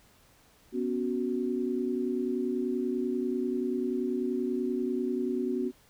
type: chord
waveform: sine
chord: B suspended second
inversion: none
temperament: equal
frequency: 246.9 / 277.2 / 370 Hz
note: B3 / C#4 / F#4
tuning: 0 / 0 / 0 cents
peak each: -31 / -34 / -31 dBFS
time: 0.72-5.72 s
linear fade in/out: 50 ms
effects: pink hiss -61 dBFS RMS until 5.89 s